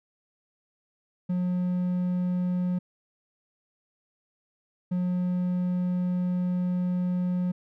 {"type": "tone pair in turn", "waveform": "triangle", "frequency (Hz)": [180, 180], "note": ["F#3", "F#3"], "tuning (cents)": [-47, -47], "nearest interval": "unison", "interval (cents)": 0, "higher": "neither", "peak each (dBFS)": -22, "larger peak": "neither", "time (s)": [[1.29, 2.79], [4.91, 7.52]], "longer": "second", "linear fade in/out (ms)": 10, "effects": []}